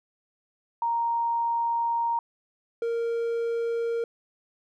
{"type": "tone pair in turn", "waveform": ["sine", "triangle"], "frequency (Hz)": [932.3, 464.4], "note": ["A#5", "A#4"], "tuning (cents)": [0, -7], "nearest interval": "octave", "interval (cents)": 1207, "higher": "first", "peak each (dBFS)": -23, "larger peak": "neither", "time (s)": [[0.82, 2.19], [2.82, 4.04]], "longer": "first", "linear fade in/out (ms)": 2, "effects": []}